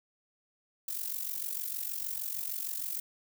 violet noise with amplitude modulation, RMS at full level -33 dBFS, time 0.88-3 s, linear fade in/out 5 ms, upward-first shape sine, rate 46.5 Hz, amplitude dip 75%, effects none

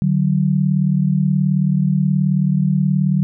sine tone pair together, 148.9 / 187.6 Hz, D3 / F#3, +24 / +24 cents, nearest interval major third, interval 400 cents, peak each -16 dBFS, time 0.02-3.23 s, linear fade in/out 0 ms, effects none

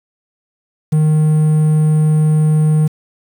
triangle tone with quantisation, 154.4 Hz, D#3, 13 cents flat, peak -7 dBFS, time 0.92-2.88 s, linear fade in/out 10 ms, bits 6, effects none

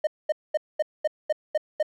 triangle tone bursts, 613 Hz, D#5, 26 cents flat, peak -17 dBFS, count 8, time 0.04-1.828 s, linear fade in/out 5 ms, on 31 ms, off 220 ms, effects none

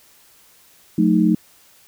sine chord, D# diminished, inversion first, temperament equal with one note detuned, 181.71 / 220 / 311.1 Hz, F#3 / A3 / D#4, -31 / 0 / 0 cents, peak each -17 dBFS, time 0.98-1.35 s, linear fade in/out 5 ms, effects white hiss -52 dBFS RMS until 1.87 s

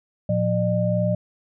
sine tone cluster, 114.5 / 177.7 / 603 Hz, A#2 / F3 / D5, -31 / +30 / +46 cents, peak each -23 dBFS, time 0.29-1.15 s, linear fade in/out 5 ms, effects none

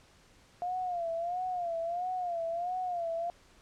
sine tone with vibrato, 700 Hz, F5, 4 cents sharp, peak -31 dBFS, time 0.62-3.3 s, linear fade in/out 0 ms, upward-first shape sine, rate 1.5 Hz, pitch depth 97 cents each way, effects pink hiss -61 dBFS RMS until 3.61 s + low-pass 8000 Hz 12 dB/octave

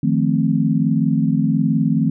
sine chord, F dominant seventh, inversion third, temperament equal, 155.56 / 174.61 / 220 / 261.6 Hz, Eb3 / F3 / A3 / C4, 0 / 0 / 0 / 0 cents, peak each -19 / -21 / -19 / -20 dBFS, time 0.03-2.1 s, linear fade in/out 5 ms, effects none

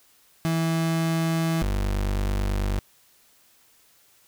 35% pulse tone pair in turn, 163.7 / 49.19 Hz, E3 / G1, -12 / +7 cents, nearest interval octave + major sixth, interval 2081 cents, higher first, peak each -20 / -21 dBFS, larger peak first, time 0.45-1.62 / 1.62-2.79 s, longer neither, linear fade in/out 0 ms, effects white hiss -59 dBFS RMS until 4.27 s

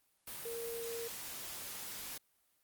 sine tone in noise, 464.2 Hz, A#4, 7 cents flat, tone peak -40 dBFS, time 0.45-1.08 s, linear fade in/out 5 ms, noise white, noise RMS -45 dBFS, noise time 0.27-2.18 s, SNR +2 dB, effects white hiss -75 dBFS RMS until 2.63 s + Opus 32 kbps

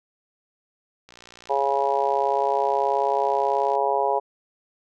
click train, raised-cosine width 0.2 ms, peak -28 dBFS, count 161, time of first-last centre 1.09-3.752 s, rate 60.1 Hz
harmonic tone, 138.59 Hz, C#3, in tune, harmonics 3 / 4 / 5 / 6 / 7, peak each -26 / -26 / -26 / -25 / -26 dBFS, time 1.49-4.2 s, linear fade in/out 20 ms
effects none

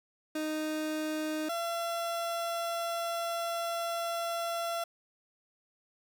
30% pulse tone pair in turn, 309.6 / 678 Hz, D#4 / E5, -9 / +49 cents, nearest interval octave + major second, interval 1358 cents, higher second, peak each -29 / -29 dBFS, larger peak neither, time 0.35-1.49 / 1.49-4.84 s, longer second, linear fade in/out 5 ms, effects none

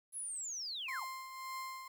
sine linear sweep, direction down, 10940 to 560 Hz, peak -39 dBFS, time 0.12-1.05 s, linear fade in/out 50 ms
35% pulse tone with tremolo, 1050 Hz, C6, 6 cents sharp, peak -38 dBFS, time 0.88-1.88 s, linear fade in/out 5 ms, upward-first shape triangle, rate 1.8 Hz, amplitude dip 60%
effects 11-bit

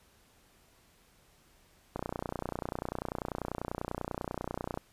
click train, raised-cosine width 1 ms, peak -20 dBFS, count 86, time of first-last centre 1.96-4.775 s, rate 30.2 Hz, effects pink hiss -64 dBFS RMS until 4.92 s + resampled to 32000 Hz

